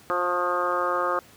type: harmonic tone with a mistuned harmonic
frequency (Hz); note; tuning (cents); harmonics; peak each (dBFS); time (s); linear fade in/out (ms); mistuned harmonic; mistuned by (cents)
177.3; F3; +26; 2 / 3 / 4 / 5 / 6 / 7 / 8 / 9; -32 / -28 / -34 / -34 / -30 / -26 / -36 / -37; 0.1-1.19; 0; 6; +16
effects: pink hiss -52 dBFS RMS until 1.36 s + high-pass 80 Hz 12 dB/octave